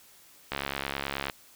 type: click train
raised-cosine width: 0.3 ms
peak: -14 dBFS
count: 55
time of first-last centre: 0.52-1.298 s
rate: 69.4 Hz
effects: white hiss -56 dBFS RMS until 1.55 s